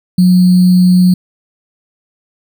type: tone with sample-and-hold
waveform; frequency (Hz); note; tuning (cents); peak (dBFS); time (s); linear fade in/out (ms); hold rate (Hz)
sine; 181.3; F#3; -35; -4; 0.18-1.14; 5; 4410
effects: none

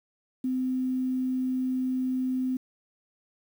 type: tone with quantisation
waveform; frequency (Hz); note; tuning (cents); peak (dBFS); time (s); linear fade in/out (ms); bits
sine; 256.9; C4; -32; -25; 0.44-2.57; 5; 9
effects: none

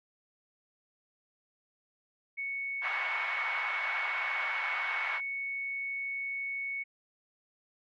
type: tone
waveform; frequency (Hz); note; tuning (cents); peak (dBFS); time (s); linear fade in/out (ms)
sine; 2217; C#7; 0; -33; 2.37-6.84; 20
type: band-pass noise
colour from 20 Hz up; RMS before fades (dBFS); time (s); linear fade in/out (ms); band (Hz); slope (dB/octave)
white; -36; 2.81-5.21; 50; 790 to 2200; 24
effects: none

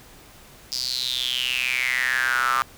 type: tone with high-pass filter sweep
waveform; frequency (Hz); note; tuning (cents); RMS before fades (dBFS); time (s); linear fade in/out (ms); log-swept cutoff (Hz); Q
square; 63.2; B1; +41; -24; 0.72-2.62; 0; 5000 to 1200; 8.7
effects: pink hiss -48 dBFS RMS until 2.77 s

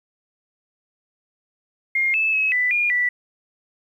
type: tone with pitch steps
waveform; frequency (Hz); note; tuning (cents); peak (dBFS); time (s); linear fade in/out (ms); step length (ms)
sine; 2126 / 2619 / 2569 / 1988 / 2423 / 1965; C7 / E7 / E7 / B6 / D#7 / B6; +27 / -12 / -45 / +11 / -47 / -9; -17; 1.95-3.09; 5; 190
effects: 9-bit

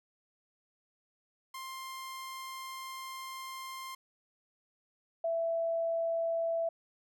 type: tone pair in turn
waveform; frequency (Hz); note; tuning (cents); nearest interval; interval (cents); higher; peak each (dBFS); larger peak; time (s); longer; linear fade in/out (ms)
sawtooth / sine; 1054 / 664; C6 / E5; +12 / +12; minor sixth; 800; first; -37 / -29; second; 1.54-3.95 / 5.24-6.69; first; 5
effects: none

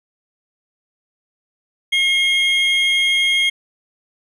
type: tone pair together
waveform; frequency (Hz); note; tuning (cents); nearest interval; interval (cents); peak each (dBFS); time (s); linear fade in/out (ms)
triangle; 2148 / 3240; C7 / G#7; +45 / -43; perfect fifth; 712; -15; 1.92-3.5; 10
effects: none

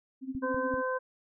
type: tone with tremolo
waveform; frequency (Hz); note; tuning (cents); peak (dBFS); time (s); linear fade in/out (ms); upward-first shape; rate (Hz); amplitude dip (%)
sine; 263.4; C4; +12; -30; 0.21-0.83; 50; sine; 14; 85
type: click train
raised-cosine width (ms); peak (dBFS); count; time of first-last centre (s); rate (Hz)
5; -30; 3; 0.35-0.741; 5.12
type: harmonic tone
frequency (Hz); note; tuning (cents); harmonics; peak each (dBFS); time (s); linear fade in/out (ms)
514; C5; -31; 1 / 2 / 3; -31 / -34 / -36; 0.42-0.99; 20
effects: none

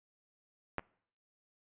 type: clicks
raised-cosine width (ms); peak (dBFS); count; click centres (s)
0.5; -18 / -30; 2; 0.783 / 0.794
effects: noise-tail reverb RT60 0.6 s tail -25 dB re dry + resampled to 8000 Hz

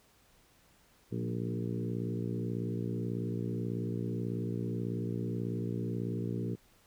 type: harmonic tone with a mistuned harmonic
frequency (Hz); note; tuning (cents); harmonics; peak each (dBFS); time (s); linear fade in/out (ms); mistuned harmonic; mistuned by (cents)
58.27; A#1; 0; 2 / 3 / 4 / 5 / 6 / 7 / 8; -36 / -38 / -41 / -42 / -43 / -43 / -47; 1.11-6.56; 20; 3; +34
effects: pink hiss -65 dBFS RMS until 6.86 s

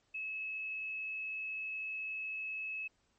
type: tone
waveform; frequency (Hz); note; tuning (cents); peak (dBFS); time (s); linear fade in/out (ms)
sine; 2588; E7; -32; -37; 0.14-2.88; 10
effects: pink hiss -75 dBFS RMS until 3.18 s + MP3 32 kbps

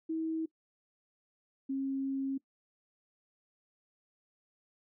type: tone pair in turn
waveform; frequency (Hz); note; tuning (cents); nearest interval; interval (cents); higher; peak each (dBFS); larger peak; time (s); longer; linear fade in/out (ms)
sine; 321.6 / 270.4; E4 / C#4; -43 / -43; minor third; 300; first; -31 / -31; neither; 0.09-0.46 / 1.69-2.38; second; 10
effects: noise-tail reverb RT60 0.1 s tail -20 dB re dry

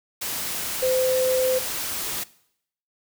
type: tone in noise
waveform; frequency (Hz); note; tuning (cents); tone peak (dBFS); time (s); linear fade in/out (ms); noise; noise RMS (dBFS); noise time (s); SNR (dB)
sine; 514; C5; -31; -19; 0.82-1.59; 10; white; -29; 0.21-2.24; +7
effects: noise-tail reverb RT60 0.7 s tail -20 dB re dry

